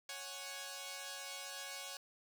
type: chord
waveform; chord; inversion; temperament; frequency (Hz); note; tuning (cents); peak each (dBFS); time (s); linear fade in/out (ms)
5% pulse; C# suspended fourth; none; equal; 554.4 / 740 / 830.6; C#5 / F#5 / G#5; 0 / 0 / 0; -36 / -38 / -39; 0.09-1.97; 2
effects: none